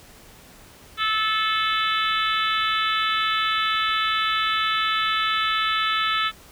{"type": "harmonic tone", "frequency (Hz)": 435.7, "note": "A4", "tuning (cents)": -17, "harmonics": [3, 4, 5, 6, 7, 8, 9], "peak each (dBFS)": [-23, -28, -31, -32, -30, -28, -33], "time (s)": [0.97, 6.32], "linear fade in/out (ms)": 50, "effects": ["pink hiss -48 dBFS RMS until 6.51 s"]}